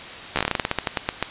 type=slowing click train; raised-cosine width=0.3 ms; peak=-4 dBFS; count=17; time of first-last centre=0.36-1.226 s; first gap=13 ms; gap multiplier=1.17; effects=white hiss -36 dBFS RMS until 1.3 s + resampled to 8000 Hz